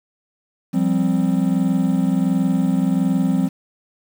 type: chord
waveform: triangle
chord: F suspended second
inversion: none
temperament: equal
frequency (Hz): 174.61 / 196 / 261.6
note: F3 / G3 / C4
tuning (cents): 0 / 0 / 0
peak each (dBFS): -18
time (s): 0.73-3.49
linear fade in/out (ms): 20
effects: 7-bit

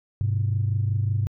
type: tone pair together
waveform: sine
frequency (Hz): 101.5 / 126.89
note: G#2 / B2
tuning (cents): -39 / +47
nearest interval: major third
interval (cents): 386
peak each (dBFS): -21 / -26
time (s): 0.21-1.27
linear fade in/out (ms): 0
effects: tanh soft clip ceiling -14 dBFS

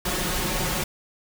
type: noise with comb filter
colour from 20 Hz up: pink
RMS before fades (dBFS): -26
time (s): 0.05-0.84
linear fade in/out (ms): 5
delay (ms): 5.5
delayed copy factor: +0.65
effects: none

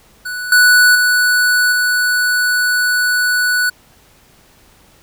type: tone with level steps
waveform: square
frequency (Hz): 1480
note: F#6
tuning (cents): 0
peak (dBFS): -22 / -7 / -11 / -13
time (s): 0.25-3.7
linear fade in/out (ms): 10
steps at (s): 0.52 / 0.95 / 1.72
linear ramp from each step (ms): 2
effects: pink hiss -49 dBFS RMS until 5.02 s

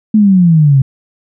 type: exponential sweep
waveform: sine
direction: down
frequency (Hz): 220.1 to 130.81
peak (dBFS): -4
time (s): 0.14-0.82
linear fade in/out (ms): 5
effects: none

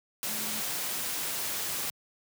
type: tone in noise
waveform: sine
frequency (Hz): 214.5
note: A3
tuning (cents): -44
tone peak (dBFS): -43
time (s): 0.29-0.6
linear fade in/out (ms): 0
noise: white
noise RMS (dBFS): -33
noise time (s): 0.23-1.9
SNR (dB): -13
effects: high-pass 100 Hz 12 dB/octave

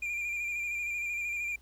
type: tone with vibrato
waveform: triangle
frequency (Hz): 2397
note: D7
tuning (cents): +35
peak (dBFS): -30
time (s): 0.02-1.56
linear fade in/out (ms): 5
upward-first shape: square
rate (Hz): 13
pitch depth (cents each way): 28
effects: added 60 Hz sine -56 dBFS peak until 1.61 s + pink hiss -65 dBFS RMS until 1.61 s

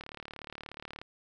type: click train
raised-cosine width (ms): 0.3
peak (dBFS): -26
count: 38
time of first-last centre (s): 0.01-1.015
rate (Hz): 36.8
effects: none

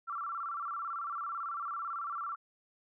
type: tone with vibrato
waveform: sine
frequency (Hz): 1254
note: D#6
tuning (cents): +13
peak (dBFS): -35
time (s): 0.07-2.36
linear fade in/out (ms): 20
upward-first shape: square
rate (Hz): 18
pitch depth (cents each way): 130
effects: none

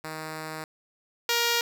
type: tone pair in turn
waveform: 5% pulse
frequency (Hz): 157.2 / 471.1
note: D#3 / A#4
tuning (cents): +18 / +18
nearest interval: octave + perfect fifth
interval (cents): 1900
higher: second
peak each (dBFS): -23 / -11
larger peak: second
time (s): 0.04-0.64 / 1.29-1.61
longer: first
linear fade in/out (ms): 2
effects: none

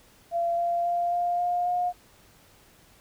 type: tone with pitch steps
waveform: sine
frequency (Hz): 684 / 690 / 696 / 702 / 708.1 / 714.3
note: F5 / F5 / F5 / F5 / F5 / F5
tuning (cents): -36 / -21 / -6 / +9 / +24 / +39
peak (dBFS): -23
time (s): 0.31-1.93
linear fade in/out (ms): 50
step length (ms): 270
effects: pink hiss -57 dBFS RMS until 3 s

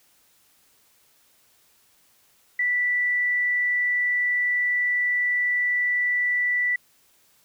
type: tone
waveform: sine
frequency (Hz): 1968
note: B6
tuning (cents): -7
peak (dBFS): -20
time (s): 2.59-6.76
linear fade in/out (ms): 5
effects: white hiss -61 dBFS RMS until 7.44 s

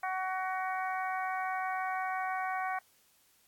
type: harmonic tone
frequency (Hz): 374.5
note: F#4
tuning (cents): +21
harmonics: 2 / 3 / 4 / 5 / 6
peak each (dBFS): -34 / -38 / -40 / -42 / -44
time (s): 0.03-2.79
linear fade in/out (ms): 5
effects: white hiss -67 dBFS RMS until 3.47 s + AAC 64 kbps

